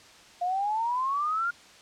sine exponential sweep, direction up, 698.5 to 1427 Hz, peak -25 dBFS, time 0.41-1.51 s, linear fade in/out 10 ms, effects white hiss -52 dBFS RMS until 1.81 s + low-pass 6000 Hz 12 dB/octave

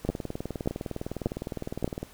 two click trains, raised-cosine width 2 ms, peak -11 / -19 dBFS, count 4 / 40, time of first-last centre 0.09-1.844 / 0.05-2.03 s, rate 1.71 / 19.7 Hz, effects pink hiss -53 dBFS RMS until 2.13 s

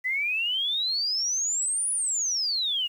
sine exponential two-way sweep, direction up then down, 1975.5 to 9980 to 2795 Hz, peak -24 dBFS, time 0.04-2.88 s, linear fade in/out 20 ms, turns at 1.91 s, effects 9-bit

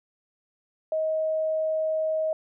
sine tone, 631 Hz, D#5, 24 cents sharp, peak -23 dBFS, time 0.92-2.33 s, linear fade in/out 2 ms, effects none

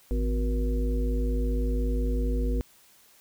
harmonic tone with a mistuned harmonic, 52.7 Hz, G#1, 26 cents sharp, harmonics 1 / 3 / 5 / 7 / 9, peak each -24 / -41 / -33 / -39 / -36 dBFS, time 0.11-2.61 s, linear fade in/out 0 ms, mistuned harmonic 5, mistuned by -69 cents, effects white hiss -58 dBFS RMS until 3.2 s

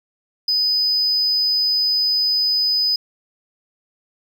triangle tone, 5000 Hz, D#8, 8 cents sharp, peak -13 dBFS, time 0.48-2.96 s, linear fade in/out 5 ms, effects tanh soft clip ceiling -12 dBFS + 9-bit

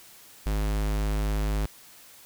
square tone, 51.91 Hz, G#1, in tune, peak -25 dBFS, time 0.46-1.66 s, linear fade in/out 5 ms, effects white hiss -51 dBFS RMS until 2.25 s

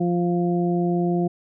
harmonic tone, 174.61 Hz, F3, in tune, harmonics 1 / 2 / 3 / 4, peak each -21 / -23 / -36 / -29 dBFS, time 0-1.28 s, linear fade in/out 10 ms, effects none

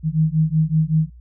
sine beating tone pair, 154.9 / 160.2 Hz, D#3 / E3, -7 / -49 cents, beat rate 5.3 Hz, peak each -18 dBFS, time 0.03-1.1 s, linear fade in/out 50 ms, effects added 60 Hz sine -40 dBFS peak until 1.2 s

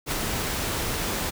pink noise with ADSR envelope, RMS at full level -25 dBFS, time 0.06-1.31 s, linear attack 60 ms, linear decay 9 ms, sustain -3 dB, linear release 22 ms, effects none

